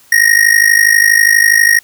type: tone with amplitude modulation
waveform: square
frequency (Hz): 1871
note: A#6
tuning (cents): +6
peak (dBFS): -3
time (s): 0.12-1.79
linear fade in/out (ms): 5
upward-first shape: sine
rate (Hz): 52.3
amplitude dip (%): 85
effects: white hiss -46 dBFS RMS until 1.83 s